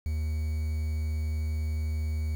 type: tone with quantisation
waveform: triangle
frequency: 77.78 Hz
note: D#2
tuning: in tune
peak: -25 dBFS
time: 0.06-2.35 s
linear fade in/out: 0 ms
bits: 8
effects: none